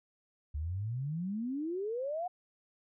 sine exponential sweep, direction up, 70.4 to 740 Hz, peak -33 dBFS, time 0.54-2.28 s, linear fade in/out 10 ms, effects none

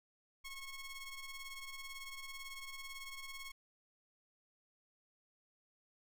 sawtooth ring-modulated tone, 1091 Hz, C#6, 28 cents flat, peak -39 dBFS, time 0.44-3.52 s, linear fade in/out 10 ms, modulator 1100 Hz, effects none

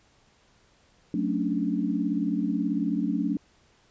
sine chord, D major seventh, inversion first, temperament just, 183.54 / 220.2 / 275.3 / 293.7 Hz, F#3 / A3 / C#4 / D4, -14 / +2 / -12 / 0 cents, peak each -30 / -29 / -30 / -29 dBFS, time 1.14-3.37 s, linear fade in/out 2 ms, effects pink hiss -62 dBFS RMS until 3.9 s + resampled to 16000 Hz

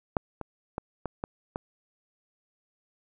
clicks, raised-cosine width 1 ms, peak -10 / -21 / -17 / -17 / -17 / -17 dBFS, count 6, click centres 0.168 / 0.413 / 0.781 / 1.057 / 1.239 / 1.559 s, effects none

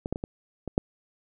clicks, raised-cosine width 2 ms, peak -17 / -14 / -19 / -18 / -20 / -7 dBFS, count 6, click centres 0.059 / 0.126 / 0.159 / 0.239 / 0.677 / 0.779 s, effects none

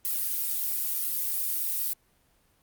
violet noise with flanger, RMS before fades -29 dBFS, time 0.05-1.93 s, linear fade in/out 0 ms, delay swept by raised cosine 1.5 to 3.7 ms, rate 0.99 Hz, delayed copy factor +0.65, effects pink hiss -66 dBFS RMS until 2.62 s + Opus 32 kbps

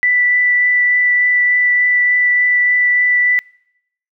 sine tone with vibrato, 1975.5 Hz, B6, in tune, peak -10 dBFS, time 0.03-3.39 s, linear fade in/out 0 ms, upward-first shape triangle, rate 3.4 Hz, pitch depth 8 cents each way, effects noise-tail reverb RT60 0.8 s tail -26 dB re dry

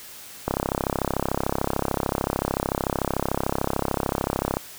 click train, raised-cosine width 1 ms, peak -8 dBFS, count 138, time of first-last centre 0.48-4.57 s, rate 33.5 Hz, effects white hiss -42 dBFS RMS until 4.78 s

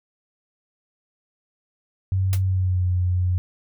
sine tone with pitch glide, 94.9 to 90.25 Hz, F#2 to F#2, +44 to -43 cents, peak -18 dBFS, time 2.12-3.38 s, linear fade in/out 0 ms, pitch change -87 cents, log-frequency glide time 2.42-2.85 s
white noise with exponential decay, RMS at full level -27 dBFS, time 2.33-2.42 s, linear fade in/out 0 ms, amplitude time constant 18 ms
effects none

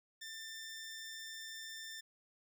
15% pulse tone, 1786 Hz, A6, 25 cents sharp, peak -39 dBFS, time 0.21-2.01 s, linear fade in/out 10 ms, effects none

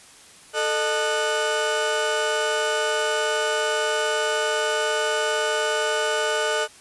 30% pulse tone cluster, 440.6 / 611 / 1478 Hz, A4 / D#5 / F#6, +2 / -32 / -2 cents, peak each -23 dBFS, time 0.53-6.68 s, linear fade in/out 50 ms, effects white hiss -48 dBFS RMS until 6.8 s + resampled to 24000 Hz

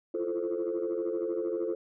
sine chord, F major seventh, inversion third, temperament equal with one note detuned, 336.4 / 349.2 / 440 / 523.3 Hz, E4 / F4 / A4 / C5, +35 / 0 / 0 / 0 cents, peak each -36 / -32 / -32 / -35 dBFS, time 0.14-1.75 s, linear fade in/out 5 ms, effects tanh soft clip ceiling -23 dBFS

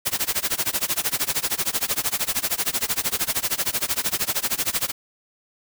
white noise with tremolo, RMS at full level -21 dBFS, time 0.05-4.92 s, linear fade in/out 20 ms, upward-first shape sine, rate 13 Hz, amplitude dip 95%, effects none

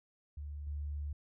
sine tone with level steps, 73.1 Hz, D2, 7 cents flat, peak -40 / -36 dBFS, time 0.37-1.13 s, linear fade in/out 5 ms, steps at 0.67 s, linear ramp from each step 2 ms, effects none

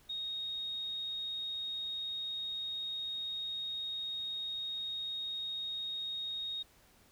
sine tone, 3734 Hz, A#7, 2 cents sharp, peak -36 dBFS, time 0.09-6.63 s, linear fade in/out 10 ms, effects pink hiss -64 dBFS RMS until 7.11 s

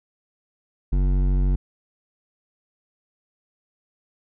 sine tone with hard clipping, 46.75 Hz, F#1, 19 cents sharp, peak -19 dBFS, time 0.92-1.56 s, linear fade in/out 10 ms, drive 12 dB, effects none

